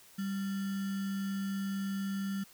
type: tone with sample-and-hold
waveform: sine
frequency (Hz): 196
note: G3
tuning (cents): 0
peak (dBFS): -32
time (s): 0.18-2.44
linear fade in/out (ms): 10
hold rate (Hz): 1575
effects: white hiss -58 dBFS RMS until 2.53 s